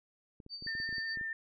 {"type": "clicks", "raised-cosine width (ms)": 3, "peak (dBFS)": -37, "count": 11, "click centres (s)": [0.402, 0.464, 0.624, 0.664, 0.752, 0.801, 0.891, 0.927, 0.982, 1.173, 1.212]}
{"type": "tone with tremolo", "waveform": "sine", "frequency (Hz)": 4600, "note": "D8", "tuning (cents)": -37, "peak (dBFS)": -38, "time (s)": [0.49, 1.17], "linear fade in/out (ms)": 50, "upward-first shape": "sine", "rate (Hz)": 6.7, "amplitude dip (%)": 65}
{"type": "tone with vibrato", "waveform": "sine", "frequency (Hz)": 1800, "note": "A6", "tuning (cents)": 39, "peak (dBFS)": -35, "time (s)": [0.67, 1.33], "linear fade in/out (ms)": 2, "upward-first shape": "triangle", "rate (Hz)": 11, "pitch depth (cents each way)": 14}
{"effects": []}